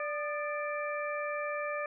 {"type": "harmonic tone with a mistuned harmonic", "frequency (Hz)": 587.3, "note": "D5", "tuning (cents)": 0, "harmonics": [1, 2, 3, 4], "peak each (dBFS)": [-35, -38, -40, -41], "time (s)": [0, 1.86], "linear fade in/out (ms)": 2, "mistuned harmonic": 2, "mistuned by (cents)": 60, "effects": []}